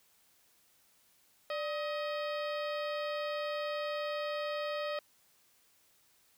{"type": "harmonic tone with a mistuned harmonic", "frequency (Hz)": 630, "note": "D#5", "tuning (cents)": 21, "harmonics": [1, 2, 3, 4, 5, 6, 7, 8], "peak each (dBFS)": [-35, -41, -45, -47, -49, -51, -52, -53], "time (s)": [1.5, 4.99], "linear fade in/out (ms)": 2, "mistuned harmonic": 1, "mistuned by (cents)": -110, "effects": ["white hiss -68 dBFS RMS until 6.37 s"]}